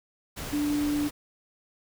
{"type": "tone in noise", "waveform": "sine", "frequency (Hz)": 293.7, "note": "D4", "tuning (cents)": 0, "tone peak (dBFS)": -24, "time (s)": [0.52, 1.09], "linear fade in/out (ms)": 20, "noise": "pink", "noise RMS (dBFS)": -37, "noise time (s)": [0.36, 1.11], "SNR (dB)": 10, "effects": []}